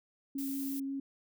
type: tone with vibrato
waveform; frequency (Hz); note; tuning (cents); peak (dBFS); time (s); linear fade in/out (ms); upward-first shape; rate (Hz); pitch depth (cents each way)
sine; 273.3; C#4; -24; -34; 0.35-1; 5; sine; 5.6; 9
type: noise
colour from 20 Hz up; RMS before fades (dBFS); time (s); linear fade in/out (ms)
violet; -43; 0.38-0.8; 5
effects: none